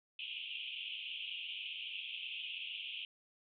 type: band-pass noise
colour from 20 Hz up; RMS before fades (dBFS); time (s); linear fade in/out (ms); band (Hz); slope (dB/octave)
white; -44; 0.19-3.05; 2; 2500 to 3300; 96
effects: none